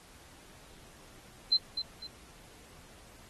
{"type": "tone with echo", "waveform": "sine", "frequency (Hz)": 4090, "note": "C8", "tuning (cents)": -40, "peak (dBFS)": -21, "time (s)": [1.52, 1.57], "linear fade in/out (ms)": 5, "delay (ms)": 250, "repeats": 2, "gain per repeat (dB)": -9, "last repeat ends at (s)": 2.07, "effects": ["pink hiss -56 dBFS RMS until 3.29 s", "AAC 32 kbps"]}